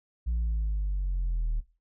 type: linear sweep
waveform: sine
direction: down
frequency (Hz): 59.1 to 37.53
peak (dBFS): -23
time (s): 0.26-1.61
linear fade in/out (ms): 20
effects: noise-tail reverb RT60 0.3 s tail -18 dB re dry + tanh soft clip ceiling -24 dBFS